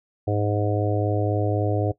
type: harmonic tone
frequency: 103.83 Hz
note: G#2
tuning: in tune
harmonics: 1 / 3 / 4 / 5 / 6 / 7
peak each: -23 / -28 / -29 / -30 / -31 / -31 dBFS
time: 0.27-1.92 s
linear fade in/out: 10 ms
effects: noise-tail reverb RT60 0.1 s tail -17 dB re dry